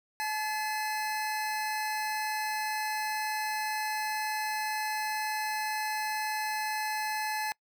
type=tone pair together; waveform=25% pulse; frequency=859 / 2043 Hz; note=A5 / C7; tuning=-42 / -42 cents; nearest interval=octave + minor third; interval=1500 cents; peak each=-27 / -36 dBFS; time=0.2-7.52 s; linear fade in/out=0 ms; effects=noise-tail reverb RT60 0.1 s tail -25 dB re dry